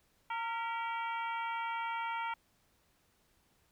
harmonic tone with a mistuned harmonic, 460 Hz, A#4, 23 cents flat, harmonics 2 / 3 / 4 / 5 / 6 / 7, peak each -36 / -41 / -48 / -44 / -51 / -52 dBFS, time 0.3-2.34 s, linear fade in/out 5 ms, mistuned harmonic 4, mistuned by +83 cents, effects pink hiss -72 dBFS RMS until 3.71 s

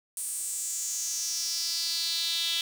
sawtooth tone with high-pass filter sweep, 334.5 Hz, E4, 25 cents sharp, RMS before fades -31 dBFS, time 0.17-2.61 s, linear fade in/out 0 ms, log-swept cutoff 9200 to 3400 Hz, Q 4.7, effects 8-bit

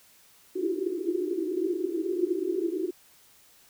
white band-pass noise, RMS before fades -29 dBFS, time 0.55-2.91 s, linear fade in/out 10 ms, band 320 to 380 Hz, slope 96 dB/octave, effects white hiss -58 dBFS RMS until 3.69 s

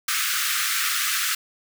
pink high-pass noise, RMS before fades -24 dBFS, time 0.08-1.35 s, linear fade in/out 5 ms, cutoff 1200 Hz, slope 96 dB/octave, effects none

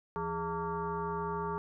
sine tone with frequency modulation, 659.3 Hz, E5, in tune, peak -32 dBFS, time 0.16-1.58 s, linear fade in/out 0 ms, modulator 245 Hz, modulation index 2.3, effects none

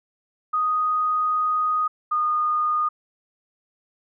sine tone pair in turn, 1244.5 / 1225.9 Hz, D#6 / D#6, 0 / -26 cents, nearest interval unison, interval 26 cents, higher first, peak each -19 dBFS, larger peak neither, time 0.53-1.88 / 2.11-2.89 s, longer first, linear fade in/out 10 ms, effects none

